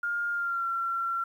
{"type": "tone with pitch glide", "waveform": "sine", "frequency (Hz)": [1411, 1362.1], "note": ["F6", "F6"], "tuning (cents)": [17, -44], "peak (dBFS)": -27, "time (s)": [0.03, 1.24], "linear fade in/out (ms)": 5, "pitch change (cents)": -61, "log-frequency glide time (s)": [0.32, 0.67], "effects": ["10-bit"]}